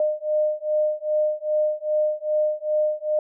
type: beating tone pair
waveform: sine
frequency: 608 / 610.5 Hz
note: D#5 / D#5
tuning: -40 / -33 cents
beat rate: 2.5 Hz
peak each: -23 dBFS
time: 0-3.19 s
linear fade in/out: 2 ms
effects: none